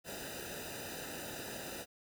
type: noise with comb filter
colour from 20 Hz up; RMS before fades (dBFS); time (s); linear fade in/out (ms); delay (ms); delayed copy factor
pink; -44; 0.04-1.86; 50; 0.91; -0.95
effects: none